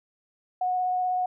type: tone with vibrato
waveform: sine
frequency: 732 Hz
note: F#5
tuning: 19 cents flat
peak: -23 dBFS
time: 0.61-1.26 s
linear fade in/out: 5 ms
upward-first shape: sine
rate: 16 Hz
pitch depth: 10 cents each way
effects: none